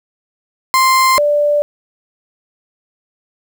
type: tone pair in turn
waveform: 35% pulse / sine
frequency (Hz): 1046.5 / 587.3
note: C6 / D5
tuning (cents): 0 / 0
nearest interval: minor seventh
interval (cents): 1000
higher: first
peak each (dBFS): -7 / -10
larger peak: first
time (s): 0.74-1.18 / 1.18-1.62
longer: neither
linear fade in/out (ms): 0
effects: 8-bit